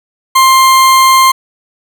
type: tone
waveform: 40% pulse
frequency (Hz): 1054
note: C6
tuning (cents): +12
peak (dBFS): -3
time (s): 0.35-1.32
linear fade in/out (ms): 10
effects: none